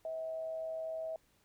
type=tone with amplitude modulation; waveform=sine; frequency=644 Hz; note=E5; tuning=41 cents flat; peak=-35 dBFS; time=0.05-1.16 s; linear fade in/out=2 ms; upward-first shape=sine; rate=132 Hz; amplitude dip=35%; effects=pink hiss -71 dBFS RMS until 1.44 s